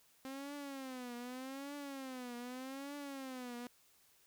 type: tone with vibrato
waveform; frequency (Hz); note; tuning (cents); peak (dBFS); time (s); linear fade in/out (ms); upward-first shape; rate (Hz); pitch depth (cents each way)
sawtooth; 263.2; C4; +10; -40; 0.25-3.67; 0; triangle; 0.83; 170
effects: white hiss -69 dBFS RMS until 4.26 s